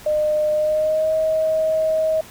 sine tone with pitch glide, 608 to 633.1 Hz, D#5 to D#5, -40 to +30 cents, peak -16 dBFS, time 0.06-2.21 s, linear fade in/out 5 ms, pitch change +70 cents, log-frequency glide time 0.54-1.14 s, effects pink hiss -42 dBFS RMS until 2.3 s

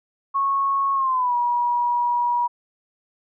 sine tone with pitch glide, 1100 to 963.2 Hz, C#6 to B5, -14 to -44 cents, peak -18 dBFS, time 0.34-2.48 s, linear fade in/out 20 ms, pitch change -230 cents, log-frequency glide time 0.94-1.35 s, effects none

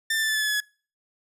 sawtooth tone with pitch steps, 1790 / 1775.6 / 1761.3 / 1747.1 / 1733 / 1719.1 / 1705.2 / 1691.5 Hz, A6 / A6 / A6 / A6 / A6 / A6 / G#6 / G#6, +29 / +15 / +1 / -13 / -27 / -41 / +45 / +31 cents, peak -19 dBFS, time 0.1-0.604 s, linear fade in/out 5 ms, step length 63 ms, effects noise-tail reverb RT60 0.4 s tail -24 dB re dry + resampled to 32000 Hz

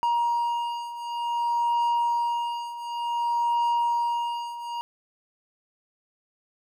triangle beating tone pair, 945 / 945.55 Hz, A#5 / A#5, +23 / +24 cents, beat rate 0.55 Hz, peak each -27 / -23 dBFS, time 0.03-4.81 s, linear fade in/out 0 ms, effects none

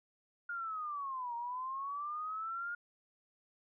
sine linear two-way sweep, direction down then up, 1427 to 932.3 to 1427 Hz, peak -37 dBFS, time 0.49-2.75 s, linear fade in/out 5 ms, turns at 1.35 s, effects none

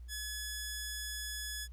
10% pulse tone, 1700 Hz, G#6, 40 cents sharp, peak -30 dBFS, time 0.08-1.68 s, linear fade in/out 50 ms, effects added 60 Hz sine -45 dBFS peak until 1.72 s + pink hiss -74 dBFS RMS until 1.72 s

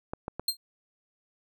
clicks, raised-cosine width 1 ms, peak -19 dBFS, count 3, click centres 0.135 / 0.281 / 0.396 s
sawtooth tone with exponential decay, 4186 Hz, C8, in tune, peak -18 dBFS, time 0.48-0.57 s, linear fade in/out 5 ms, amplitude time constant 19 ms
effects none

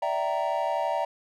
triangle chord, E half-diminished seventh, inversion third, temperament equal with one note detuned, 587.3 / 659.3 / 770.1 / 932.3 Hz, D5 / E5 / G5 / Bb5, 0 / 0 / -31 / 0 cents, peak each -29 / -28 / -29 / -28 dBFS, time 0.02-1.05 s, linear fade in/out 5 ms, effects none

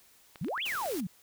clicks, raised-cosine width 0.3 ms, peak -30 dBFS, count 10, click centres 0.358 / 0.446 / 0.484 / 0.578 / 0.665 / 0.722 / 0.753 / 0.814 / 0.859 / 0.919 s
sine exponential two-way sweep, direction up then down, 130.81 to 3484 to 162.3 Hz, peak -31 dBFS, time 0.41-1.07 s, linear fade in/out 5 ms, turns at 0.63 s
white noise, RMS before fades -42 dBFS, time 0.65-1.01 s, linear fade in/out 10 ms
effects white hiss -61 dBFS RMS until 1.22 s

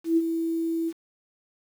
sine tone with ADSR envelope, 329.6 Hz, E4, in tune, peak -16 dBFS, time 0.04-0.93 s, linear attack 130 ms, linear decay 39 ms, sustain -8 dB, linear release 50 ms, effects 8-bit

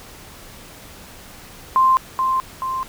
sine tone with echo, 1046.5 Hz, C6, in tune, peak -11 dBFS, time 1.76-1.97 s, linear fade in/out 0 ms, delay 430 ms, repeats 2, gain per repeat -5 dB, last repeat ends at 2.83 s, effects pink hiss -41 dBFS RMS until 2.88 s

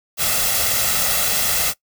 white noise with comb filter, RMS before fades -19 dBFS, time 0.17-1.74 s, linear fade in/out 50 ms, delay 1.5 ms, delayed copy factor +0.6, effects noise-tail reverb RT60 0.1 s tail -20 dB re dry

